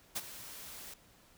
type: noise with ADSR envelope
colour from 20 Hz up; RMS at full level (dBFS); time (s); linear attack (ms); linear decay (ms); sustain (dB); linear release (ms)
white; -34; 0.15-0.94; 17; 35; -14; 5
effects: pink hiss -63 dBFS RMS until 1.37 s